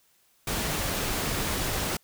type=noise; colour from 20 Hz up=pink; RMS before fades=-29 dBFS; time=0.47-1.97 s; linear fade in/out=5 ms; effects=white hiss -65 dBFS RMS until 2.03 s